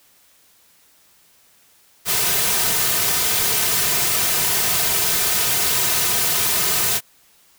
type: noise with comb filter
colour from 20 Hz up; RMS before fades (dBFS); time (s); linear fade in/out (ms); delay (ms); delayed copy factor
white; -19; 2.05-7.01; 50; 3.6; -0.65
effects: white hiss -55 dBFS RMS until 7.58 s